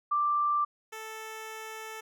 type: tone pair in turn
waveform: sine / 10% pulse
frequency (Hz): 1178 / 440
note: D6 / A4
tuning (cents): +5 / 0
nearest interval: octave + perfect fourth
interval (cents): 1705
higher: first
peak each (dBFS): -24 / -31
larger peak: first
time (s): 0.11-0.65 / 0.92-2.01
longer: second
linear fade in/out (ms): 10
effects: none